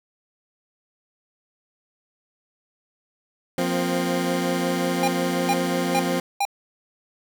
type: chord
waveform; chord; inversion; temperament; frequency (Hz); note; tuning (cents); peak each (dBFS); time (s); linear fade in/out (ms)
20% pulse; F suspended fourth; none; equal with one note detuned; 176.24 / 233.1 / 261.6; F3 / Bb3 / C4; +16 / 0 / 0; -20 / -26 / -20; 3.58-6.2; 2
type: tone bursts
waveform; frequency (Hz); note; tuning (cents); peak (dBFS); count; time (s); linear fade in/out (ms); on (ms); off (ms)
square; 803; G5; +41; -20; 4; 5.03-6.452; 2; 48; 410
effects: none